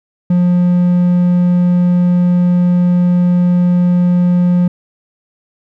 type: tone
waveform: triangle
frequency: 177.4 Hz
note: F3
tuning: 27 cents sharp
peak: -6 dBFS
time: 0.3-4.68 s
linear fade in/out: 5 ms
effects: none